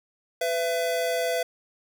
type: tone pair together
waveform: square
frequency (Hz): 501.9 / 670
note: B4 / E5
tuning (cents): +28 / +28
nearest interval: perfect fourth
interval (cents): 500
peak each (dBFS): -28 / -27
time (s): 0.41-1.43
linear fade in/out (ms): 5
effects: none